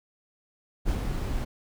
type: noise with ADSR envelope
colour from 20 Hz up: brown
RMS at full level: -25 dBFS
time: 0.85-1.45 s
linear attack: 40 ms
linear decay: 83 ms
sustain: -4 dB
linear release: 15 ms
effects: none